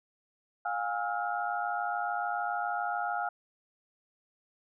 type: tone cluster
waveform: sine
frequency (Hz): 709 / 816 / 1302 / 1415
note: F5 / G#5 / E6 / F6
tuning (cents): +26 / -31 / -22 / +22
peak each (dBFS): -34 / -34 / -39 / -36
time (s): 0.65-3.29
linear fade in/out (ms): 5
effects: none